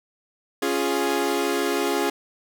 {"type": "chord", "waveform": "sawtooth", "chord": "Db major", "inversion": "none", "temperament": "equal", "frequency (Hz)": [277.2, 349.2, 415.3], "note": ["Db4", "F4", "Ab4"], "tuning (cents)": [0, 0, 0], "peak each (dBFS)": [-23, -22, -21], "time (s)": [0.62, 2.1], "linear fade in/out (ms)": 5, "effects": []}